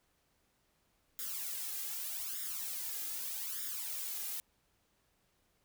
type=noise with flanger; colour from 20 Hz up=blue; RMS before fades=-40 dBFS; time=1.19-4.4 s; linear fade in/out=0 ms; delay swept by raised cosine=0.57 to 2.47 ms; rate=0.82 Hz; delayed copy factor=+0.85; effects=pink hiss -75 dBFS RMS until 5.64 s